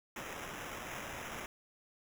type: noise with sample-and-hold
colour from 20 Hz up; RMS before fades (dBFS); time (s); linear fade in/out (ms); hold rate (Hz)
white; -44; 0.16-1.46; 2; 4410
effects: none